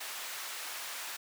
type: high-pass noise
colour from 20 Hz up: pink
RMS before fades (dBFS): -41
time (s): 0-1.17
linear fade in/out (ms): 10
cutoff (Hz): 1100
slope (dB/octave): 12
effects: none